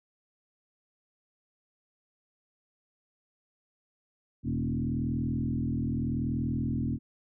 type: tone with frequency modulation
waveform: sine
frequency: 180.1 Hz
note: F#3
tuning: 46 cents flat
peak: -27 dBFS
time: 4.43-6.99 s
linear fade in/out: 50 ms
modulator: 40.8 Hz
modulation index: 2.6
effects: none